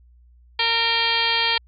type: harmonic tone with a mistuned harmonic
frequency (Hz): 460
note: A#4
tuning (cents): -23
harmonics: 1 / 2 / 3 / 4 / 5 / 6 / 7 / 8 / 9 / 10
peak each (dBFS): -34 / -26 / -33 / -27 / -25 / -31 / -23 / -31 / -28 / -28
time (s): 0.59-1.58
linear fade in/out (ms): 5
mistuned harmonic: 5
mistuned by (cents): +35
effects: added 60 Hz sine -49 dBFS peak until 1.67 s